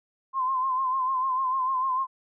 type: tone with vibrato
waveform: sine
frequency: 1043 Hz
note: C6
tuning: 6 cents flat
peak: -23 dBFS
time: 0.33-2.07 s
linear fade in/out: 50 ms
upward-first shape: sine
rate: 6.7 Hz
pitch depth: 54 cents each way
effects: none